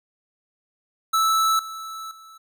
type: tone with level steps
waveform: square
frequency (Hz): 1313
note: E6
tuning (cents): -7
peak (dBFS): -18 / -33 / -44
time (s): 1.13-2.38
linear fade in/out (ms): 10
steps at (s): 1.59 / 2.11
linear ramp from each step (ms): 2
effects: none